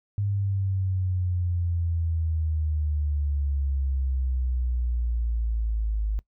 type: exponential sweep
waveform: sine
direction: down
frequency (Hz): 101.9 to 51.91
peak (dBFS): -23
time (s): 0.18-6.19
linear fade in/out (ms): 0
effects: noise-tail reverb RT60 0.1 s tail -21 dB re dry